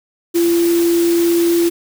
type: tone in noise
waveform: sine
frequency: 340.8 Hz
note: F4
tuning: 42 cents flat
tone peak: -11 dBFS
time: 0.34-1.7 s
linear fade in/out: 20 ms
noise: white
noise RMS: -26 dBFS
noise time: 0.34-1.7 s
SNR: +12 dB
effects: none